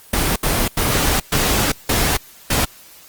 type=noise bursts at uneven times; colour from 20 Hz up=pink; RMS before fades=-17 dBFS; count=6; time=0.13-0.36 / 0.43-0.68 / 0.77-1.2 / 1.32-1.72 / 1.89-2.17 / 2.5-2.65 s; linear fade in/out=5 ms; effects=white hiss -44 dBFS RMS until 3.08 s + Opus 24 kbps